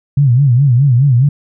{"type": "tone with vibrato", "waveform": "sine", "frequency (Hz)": 130.81, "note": "C3", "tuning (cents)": 0, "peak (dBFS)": -6, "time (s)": [0.17, 1.29], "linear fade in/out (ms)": 5, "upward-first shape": "sine", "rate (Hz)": 4.8, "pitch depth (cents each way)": 180, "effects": []}